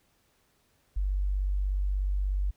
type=tone; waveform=sine; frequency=48.32 Hz; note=G1; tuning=24 cents flat; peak=-25 dBFS; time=0.96-2.51 s; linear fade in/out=10 ms; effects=pink hiss -69 dBFS RMS until 2.56 s